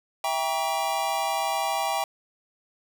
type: chord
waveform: square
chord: E diminished seventh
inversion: none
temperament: just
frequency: 659.3 / 791.1 / 949.3 / 1139.2 Hz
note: E5 / G5 / Bb5 / Db6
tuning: 0 / +16 / +31 / +47 cents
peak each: -32 / -28 / -32 / -34 dBFS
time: 0.24-2.04 s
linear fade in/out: 2 ms
effects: none